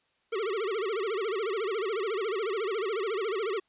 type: tone with vibrato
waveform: square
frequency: 415.3 Hz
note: G#4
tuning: in tune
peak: -29 dBFS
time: 0.32-3.6 s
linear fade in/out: 10 ms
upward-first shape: sine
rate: 14 Hz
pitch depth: 200 cents each way
effects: white hiss -71 dBFS RMS until 3.68 s + resampled to 8000 Hz